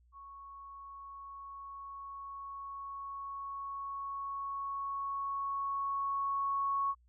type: tone with level ramp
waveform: sine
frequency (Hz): 1107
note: C#6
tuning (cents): -3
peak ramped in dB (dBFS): -48 to -29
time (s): 0.12-6.95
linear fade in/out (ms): 50
effects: added 60 Hz sine -63 dBFS peak until 7.08 s